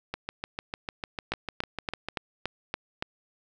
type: two click trains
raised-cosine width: 0.3 ms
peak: -16 / -13 dBFS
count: 14 / 7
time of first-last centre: 0.14-2.086 / 1.32-3.025 s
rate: 6.68 / 3.52 Hz
effects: none